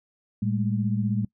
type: tone cluster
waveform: sine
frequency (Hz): 113.1 / 200.4 / 216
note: A2 / G3 / A3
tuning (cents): +48 / +38 / -32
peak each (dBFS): -26 / -26 / -30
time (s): 0.42-1.25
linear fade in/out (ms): 5
effects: noise-tail reverb RT60 0.1 s tail -24 dB re dry